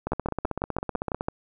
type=two click trains; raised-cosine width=1 ms; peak=-14 / -12 dBFS; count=19 / 8; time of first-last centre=0.07-1.209 / 0.12-1.285 s; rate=15.8 / 6.01 Hz; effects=none